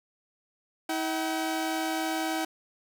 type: tone pair together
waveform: sawtooth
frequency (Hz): 320.8 / 763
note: E4 / G5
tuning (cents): -47 / -47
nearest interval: octave + minor third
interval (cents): 1500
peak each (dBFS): -26 / -28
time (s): 0.89-2.45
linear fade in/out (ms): 5
effects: none